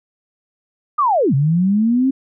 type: linear two-way sweep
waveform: sine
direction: down then up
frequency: 1244.5 to 130.81 to 272.2 Hz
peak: -12 dBFS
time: 0.98-2.11 s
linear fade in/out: 10 ms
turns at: 1.34 s
effects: none